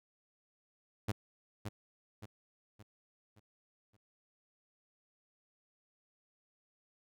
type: tone with echo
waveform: sawtooth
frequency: 105.4 Hz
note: G#2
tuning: 26 cents sharp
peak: -27 dBFS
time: 1.08-1.12 s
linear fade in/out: 10 ms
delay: 570 ms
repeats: 5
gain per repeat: -7 dB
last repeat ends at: 3.97 s
effects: none